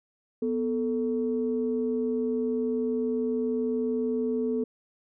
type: tone pair together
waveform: sine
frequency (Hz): 246.9 / 439.9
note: B3 / A4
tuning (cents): 0 / 0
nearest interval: minor seventh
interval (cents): 1000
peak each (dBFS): -27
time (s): 0.42-4.64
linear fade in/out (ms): 5
effects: tanh soft clip ceiling -17 dBFS